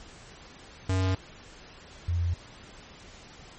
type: tone pair in turn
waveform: square / sine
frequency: 93.8 / 86.15 Hz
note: F#2 / F2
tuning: +24 / -23 cents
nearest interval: minor second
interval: 147 cents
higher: first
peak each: -24 / -24 dBFS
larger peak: neither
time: 0.89-1.15 / 2.08-2.34 s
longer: neither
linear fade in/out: 5 ms
effects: pink hiss -49 dBFS RMS until 3.58 s + MP3 32 kbps